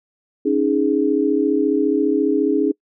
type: chord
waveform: sine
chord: C# suspended second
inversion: none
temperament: just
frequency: 277.2 / 311.8 / 415.8 Hz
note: C#4 / D#4 / G#4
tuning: 0 / +4 / +2 cents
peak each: -19 dBFS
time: 0.45-2.72 s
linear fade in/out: 10 ms
effects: noise-tail reverb RT60 0.1 s tail -25 dB re dry